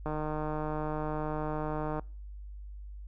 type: click train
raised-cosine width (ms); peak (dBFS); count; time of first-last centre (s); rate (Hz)
1; -21; 297; 0.06-1.995; 153
effects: noise-tail reverb RT60 0.4 s tail -25 dB re dry + added 50 Hz sine -41 dBFS peak until 3.07 s